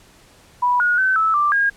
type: tone with pitch steps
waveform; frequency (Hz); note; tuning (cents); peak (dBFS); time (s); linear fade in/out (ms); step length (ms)
sine; 982 / 1446 / 1530 / 1308 / 1178 / 1626; B5 / F#6 / G6 / E6 / D6 / G#6; -10 / -40 / -42 / -14 / +5 / -37; -14; 0.62-1.7; 10; 180
effects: pink hiss -50 dBFS RMS until 1.76 s + low-pass 11000 Hz 12 dB/octave